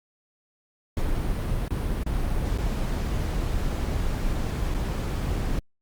brown noise with dropouts, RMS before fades -26 dBFS, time 0.97-5.59 s, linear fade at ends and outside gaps 1 ms, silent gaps 1.681-1.706 / 2.034-2.064 / 2.577-2.584 / 4.741-4.746 s, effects Opus 48 kbps

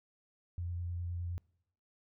sine tone with vibrato, 87.1 Hz, F2, 4 cents flat, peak -35 dBFS, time 0.58-1.38 s, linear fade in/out 0 ms, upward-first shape triangle, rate 9.7 Hz, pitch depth 20 cents each way, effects noise-tail reverb RT60 0.8 s tail -25 dB re dry

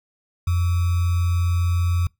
sine tone with sample-and-hold, 87.31 Hz, F2, in tune, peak -17 dBFS, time 0.47-2.07 s, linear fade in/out 5 ms, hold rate 1225 Hz, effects noise-tail reverb RT60 0.2 s tail -26 dB re dry

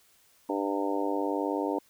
harmonic tone with a mistuned harmonic, 99.1 Hz, G2, 19 cents sharp, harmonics 3 / 4 / 5 / 6 / 7 / 8 / 9, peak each -31 / -34 / -34 / -37 / -38 / -40 / -35 dBFS, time 0.49-1.79 s, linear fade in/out 5 ms, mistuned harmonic 9, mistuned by +34 cents, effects white hiss -63 dBFS RMS until 1.89 s

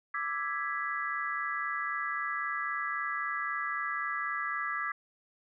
sine chord, E dominant seventh, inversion third, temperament equal, 1174.7 / 1318.5 / 1661.2 / 1975.5 Hz, D6 / E6 / G#6 / B6, 0 / 0 / 0 / 0 cents, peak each -36 / -38 / -36 / -37 dBFS, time 0.14-4.92 s, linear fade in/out 5 ms, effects none

